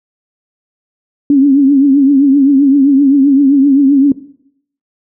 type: tone with vibrato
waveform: sine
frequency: 277.2 Hz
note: C#4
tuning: in tune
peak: -4 dBFS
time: 1.3-4.12 s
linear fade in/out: 2 ms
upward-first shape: triangle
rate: 7.7 Hz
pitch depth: 100 cents each way
effects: noise-tail reverb RT60 0.7 s tail -18 dB re dry